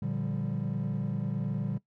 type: chord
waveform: triangle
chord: G minor seventh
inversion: first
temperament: equal with one note detuned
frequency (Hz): 116.54 / 146.41 / 174.61 / 196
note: Bb2 / D3 / F3 / G3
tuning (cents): 0 / -5 / 0 / 0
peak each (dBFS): -33 / -30 / -35 / -32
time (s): 0.02-1.78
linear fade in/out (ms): 5
effects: noise-tail reverb RT60 0.1 s tail -17 dB re dry + tanh soft clip ceiling -21 dBFS